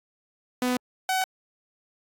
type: tone pair in turn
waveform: sawtooth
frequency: 249.8 / 752.7 Hz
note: B3 / F#5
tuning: +20 / +29 cents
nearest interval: octave + perfect fifth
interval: 1909 cents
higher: second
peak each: -19 dBFS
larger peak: neither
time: 0.62-0.77 / 1.09-1.24 s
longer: neither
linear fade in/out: 2 ms
effects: AAC 64 kbps